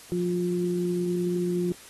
sine tone pair together, 177.1 / 353.6 Hz, F3 / F4, +24 / +22 cents, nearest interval octave, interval 1198 cents, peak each -27 / -26 dBFS, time 0.12-1.72 s, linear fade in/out 0 ms, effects white hiss -48 dBFS RMS until 1.89 s + AAC 32 kbps

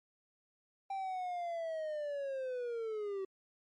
triangle linear sweep, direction down, 787 to 379.2 Hz, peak -34 dBFS, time 0.9-3.25 s, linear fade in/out 5 ms, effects MP3 48 kbps

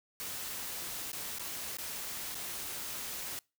white noise with dropouts, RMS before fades -40 dBFS, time 0.2-3.39 s, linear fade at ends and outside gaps 0 ms, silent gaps 1.117-1.131 / 1.385-1.395 / 1.769-1.785 / 2.346-2.353 s, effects noise-tail reverb RT60 0.3 s tail -26 dB re dry

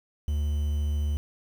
triangle tone with quantisation, 73.8 Hz, D2, 9 cents sharp, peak -22 dBFS, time 0.28-1.17 s, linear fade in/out 0 ms, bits 8, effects none

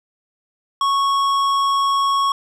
sine tone with tanh clipping, 1105 Hz, C#6, 6 cents flat, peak -17 dBFS, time 0.81-2.32 s, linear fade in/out 2 ms, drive 13 dB, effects none

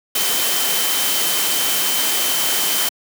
sine tone in noise, 3084 Hz, G7, 29 cents flat, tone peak -25 dBFS, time 0.15-2.89 s, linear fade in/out 5 ms, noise white, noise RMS -19 dBFS, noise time 0.15-2.89 s, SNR -9 dB, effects high-pass 200 Hz 12 dB/octave

